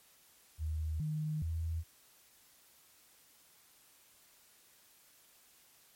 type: tone with pitch steps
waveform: sine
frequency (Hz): 78.4 / 153.8 / 81.9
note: D#2 / D#3 / E2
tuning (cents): +14 / -20 / -11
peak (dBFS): -33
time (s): 0.58-1.84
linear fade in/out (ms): 50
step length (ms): 420
effects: white hiss -64 dBFS RMS until 5.95 s + MP3 64 kbps